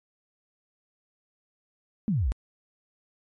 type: exponential sweep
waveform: sine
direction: down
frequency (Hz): 234.2 to 46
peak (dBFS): -22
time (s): 2.08-2.32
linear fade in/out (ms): 0
effects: MP3 48 kbps